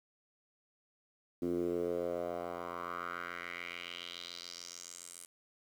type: tone with band-pass filter sweep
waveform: 10% pulse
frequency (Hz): 87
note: F2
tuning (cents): -6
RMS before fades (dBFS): -40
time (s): 1.42-5.26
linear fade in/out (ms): 5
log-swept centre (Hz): 300 to 9600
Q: 3.3
effects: 10-bit